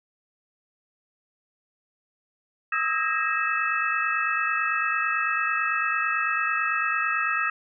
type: tone cluster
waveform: sine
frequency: 1263 / 1312 / 1633 / 1870 / 2613 Hz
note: D#6 / E6 / G#6 / A#6 / E7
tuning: +26 / -9 / -30 / +5 / -16 cents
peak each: -29 dBFS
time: 2.72-7.5 s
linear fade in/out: 5 ms
effects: none